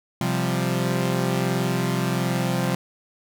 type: chord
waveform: sawtooth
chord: C suspended fourth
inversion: none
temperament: equal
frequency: 130.81 / 174.61 / 196 Hz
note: C3 / F3 / G3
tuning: 0 / 0 / 0 cents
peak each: -21 / -21 / -24 dBFS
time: 0.21-2.75 s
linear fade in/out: 2 ms
effects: none